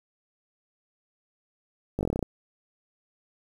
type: slowing click train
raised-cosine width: 2 ms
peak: -14 dBFS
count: 10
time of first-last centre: 1.99-2.227 s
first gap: 19 ms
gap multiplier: 1.08
effects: 8-bit